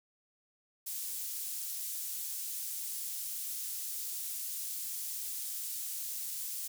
pink high-pass noise, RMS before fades -39 dBFS, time 0.86-6.68 s, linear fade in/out 10 ms, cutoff 8500 Hz, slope 12 dB/octave, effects none

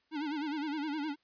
square tone with vibrato, 299.1 Hz, D4, 32 cents sharp, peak -34 dBFS, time 0.11-1.16 s, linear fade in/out 50 ms, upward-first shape sine, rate 9.7 Hz, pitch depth 110 cents each way, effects white hiss -74 dBFS RMS until 1.23 s + resampled to 11025 Hz

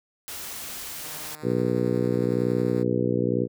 white noise, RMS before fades -36 dBFS, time 0.28-1.35 s, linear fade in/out 0 ms
5% pulse tone with tremolo, 152.7 Hz, D#3, 32 cents flat, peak -30 dBFS, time 1.03-2.84 s, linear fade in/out 20 ms, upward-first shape triangle, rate 11 Hz, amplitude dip 35%
harmonic tone, 61 Hz, B1, 21 cents flat, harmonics 2 / 3 / 4 / 5 / 6 / 7 / 8, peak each -29 / -29 / -29 / -29 / -29 / -29 / -29 dBFS, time 1.42-3.48 s, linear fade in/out 50 ms
effects none

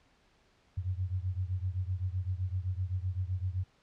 sine beating tone pair, 89.5 / 97.3 Hz, F2 / G2, +43 / -12 cents, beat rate 7.8 Hz, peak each -33 / -35 dBFS, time 0.77-3.64 s, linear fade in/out 10 ms, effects pink hiss -67 dBFS RMS until 3.82 s + low-pass 5000 Hz 12 dB/octave

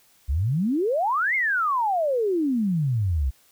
sine exponential two-way sweep, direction up then down, 61.4 to 2179 to 61.4 Hz, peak -20 dBFS, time 0.28-3.31 s, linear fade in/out 20 ms, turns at 1.35 s, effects white hiss -59 dBFS RMS until 3.51 s

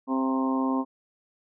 harmonic tone with a mistuned harmonic, 131.9 Hz, C3, 14 cents sharp, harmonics 2 / 3 / 4 / 5 / 6 / 7 / 8, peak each -24 / -37 / -36 / -38 / -38 / -34 / -33 dBFS, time 0.07-0.85 s, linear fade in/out 50 ms, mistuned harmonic 5, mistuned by +29 cents, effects none

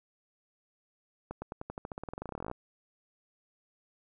accelerating click train, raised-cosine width 1 ms, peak -24 dBFS, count 26, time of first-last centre 1.31-2.514 s, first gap 110 ms, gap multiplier 0.92, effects none

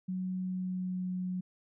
sine tone with pitch glide, 185 to 182.98 Hz, F#3 to F#3, 0 to -19 cents, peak -32 dBFS, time 0.08-1.41 s, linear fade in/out 10 ms, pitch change -19 cents, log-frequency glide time 0.38-1.1 s, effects none

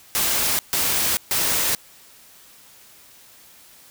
white noise bursts, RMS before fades -21 dBFS, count 3, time 0.15-1.75 s, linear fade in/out 0 ms, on 440 ms, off 140 ms, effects white hiss -49 dBFS RMS until 3.9 s

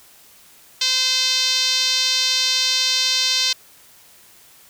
5% pulse tone with band-pass filter, 516 Hz, C5, 24 cents flat, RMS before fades -19 dBFS, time 0.81-3.53 s, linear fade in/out 5 ms, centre 4300 Hz, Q 1.9, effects white hiss -49 dBFS RMS until 4.69 s

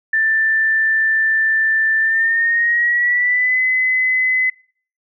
sine tone with pitch glide, 1773 to 2025 Hz, A6 to B6, +13 to +43 cents, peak -13 dBFS, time 0.13-4.5 s, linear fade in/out 5 ms, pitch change +230 cents, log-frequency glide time 1.99-3.6 s, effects noise-tail reverb RT60 0.5 s tail -25 dB re dry

